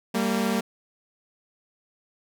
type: tone pair together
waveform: sawtooth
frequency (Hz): 196 / 229.9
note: G3 / A#3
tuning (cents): 0 / -24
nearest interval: minor third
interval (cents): 276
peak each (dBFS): -22 / -21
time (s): 0.14-0.61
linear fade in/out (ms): 10
effects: none